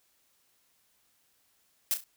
blue noise with echo, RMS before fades -27 dBFS, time 1.91-1.94 s, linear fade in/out 0 ms, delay 33 ms, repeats 3, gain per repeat -9 dB, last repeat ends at 2.039 s, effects white hiss -70 dBFS RMS until 2.16 s

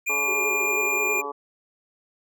square tone, 2408 Hz, D7, 43 cents sharp, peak -23 dBFS, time 0.06-1.22 s, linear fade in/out 20 ms
harmonic tone, 142.8 Hz, D3, 48 cents flat, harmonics 2 / 3 / 4 / 5 / 6 / 7 / 8, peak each -43 / -33 / -41 / -44 / -35 / -39 / -33 dBFS, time 0.09-1.32 s, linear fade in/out 10 ms
sine tone with vibrato, 396.8 Hz, G4, 21 cents sharp, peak -30 dBFS, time 0.23-1.27 s, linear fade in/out 50 ms, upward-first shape triangle, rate 9.3 Hz, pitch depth 150 cents each way
effects none

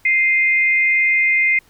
sine tone pair together, 2093 / 2483 Hz, C7 / D#7, 0 / -4 cents, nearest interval minor third, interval 296 cents, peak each -13 / -21 dBFS, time 0.05-1.59 s, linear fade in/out 5 ms, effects pink hiss -54 dBFS RMS until 1.69 s

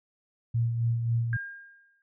sine tone with tremolo, 116.54 Hz, A#2, in tune, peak -22 dBFS, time 0.54-1.37 s, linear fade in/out 10 ms, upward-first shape sine, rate 3.7 Hz, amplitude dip 45%
sine tone with exponential decay, 1612 Hz, G6, 48 cents sharp, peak -29 dBFS, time 1.33-2.02 s, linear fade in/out 1 ms, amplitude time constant 150 ms
effects none

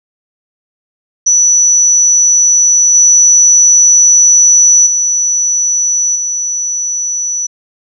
sine tone with level steps, 5930 Hz, F#8, 3 cents sharp, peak -5 / -3 / -9 / -13 dBFS, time 1.26-7.47 s, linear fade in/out 10 ms, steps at 2.94 / 4.86 / 6.15 s, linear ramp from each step 10 ms, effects none

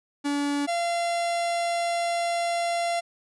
45% pulse tone pair in turn, 286.7 / 686.6 Hz, D4 / F5, -42 / -30 cents, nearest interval octave + minor third, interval 1512 cents, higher second, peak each -24 dBFS, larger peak neither, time 0.24-0.67 / 0.67-3.01 s, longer second, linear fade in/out 20 ms, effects resampled to 24000 Hz

